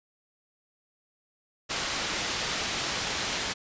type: low-pass noise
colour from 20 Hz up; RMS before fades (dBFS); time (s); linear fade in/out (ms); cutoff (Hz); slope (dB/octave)
white; -31; 1.69-3.54; 20; 5300; 12
effects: resampled to 16000 Hz